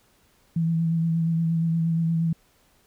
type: tone with vibrato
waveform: sine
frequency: 164.81 Hz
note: E3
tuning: in tune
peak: -20 dBFS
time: 0.56-2.33 s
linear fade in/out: 5 ms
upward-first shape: sine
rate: 8.5 Hz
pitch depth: 23 cents each way
effects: pink hiss -62 dBFS RMS until 2.86 s